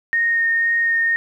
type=tone with vibrato; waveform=sine; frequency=1847 Hz; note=A#6; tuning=16 cents flat; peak=-15 dBFS; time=0.13-1.16 s; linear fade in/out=0 ms; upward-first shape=sine; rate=2 Hz; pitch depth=10 cents each way; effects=9-bit